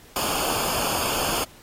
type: noise with comb filter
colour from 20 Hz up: pink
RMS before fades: -26 dBFS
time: 0.16-1.44 s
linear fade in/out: 2 ms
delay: 0.51 ms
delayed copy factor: -0.75
effects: pink hiss -50 dBFS RMS until 1.62 s + AAC 48 kbps